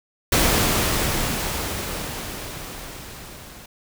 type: noise with level ramp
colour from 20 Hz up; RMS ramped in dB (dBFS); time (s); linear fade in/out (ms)
pink; -17 to -42; 0.32-3.66; 5
effects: none